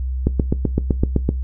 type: click train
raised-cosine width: 3 ms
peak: -3 dBFS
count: 9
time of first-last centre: 0.27-1.29 s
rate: 7.84 Hz
effects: noise-tail reverb RT60 0.2 s tail -19 dB re dry + added 64 Hz sine -20 dBFS peak until 1.43 s